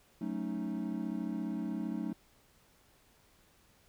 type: chord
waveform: triangle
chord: D# half-diminished seventh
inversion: first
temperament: equal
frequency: 185 / 220 / 277.2 / 311.1 Hz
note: F#3 / A3 / C#4 / D#4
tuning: 0 / 0 / 0 / 0 cents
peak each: -38 / -36 / -39 / -38 dBFS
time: 0.21-2.13 s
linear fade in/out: 5 ms
effects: pink hiss -66 dBFS RMS until 3.88 s